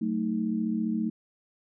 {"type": "tone cluster", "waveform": "sine", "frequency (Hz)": [187.8, 222.7, 313.5], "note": ["F#3", "A3", "D#4"], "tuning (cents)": [26, 21, 13], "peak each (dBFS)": [-33, -27, -33], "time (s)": [0.01, 1.1], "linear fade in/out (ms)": 10, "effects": []}